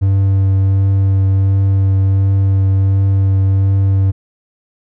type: tone with vibrato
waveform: triangle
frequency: 97 Hz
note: G2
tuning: 18 cents flat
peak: -7 dBFS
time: 0.01-4.12 s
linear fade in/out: 20 ms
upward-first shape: triangle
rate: 1.4 Hz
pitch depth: 13 cents each way
effects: none